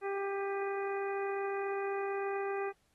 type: harmonic tone with a mistuned harmonic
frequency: 395.5 Hz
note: G4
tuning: 15 cents sharp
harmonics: 1 / 2 / 3 / 4 / 5 / 6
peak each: -34 / -40 / -44 / -46 / -48 / -50 dBFS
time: 0.01-2.73 s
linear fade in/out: 50 ms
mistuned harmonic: 6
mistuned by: +66 cents
effects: pink hiss -74 dBFS RMS until 2.94 s + AAC 32 kbps